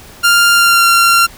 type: tone with pitch glide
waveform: sawtooth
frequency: 1396.9 to 1376.1 Hz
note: F6 to F6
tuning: 0 to -26 cents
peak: -3 dBFS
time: 0.23-1.27 s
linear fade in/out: 20 ms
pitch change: -26 cents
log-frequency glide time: 0.52-0.87 s
effects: pink hiss -37 dBFS RMS until 1.37 s